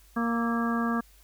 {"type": "harmonic tone with a mistuned harmonic", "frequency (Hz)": 233.1, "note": "A#3", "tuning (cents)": 0, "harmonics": [1, 2, 3, 4, 5, 6, 7], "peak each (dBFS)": [-26, -37, -37, -40, -32, -40, -36], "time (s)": [0.16, 1.01], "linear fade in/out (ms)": 10, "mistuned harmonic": 6, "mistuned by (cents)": -86, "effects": ["added 50 Hz sine -55 dBFS peak until 1.23 s", "white hiss -60 dBFS RMS until 1.23 s"]}